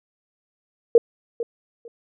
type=tone with echo; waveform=sine; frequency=466.2 Hz; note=A#4; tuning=in tune; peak=-7 dBFS; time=0.95-0.98 s; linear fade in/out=2 ms; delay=450 ms; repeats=2; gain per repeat=-15 dB; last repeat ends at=1.88 s; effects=none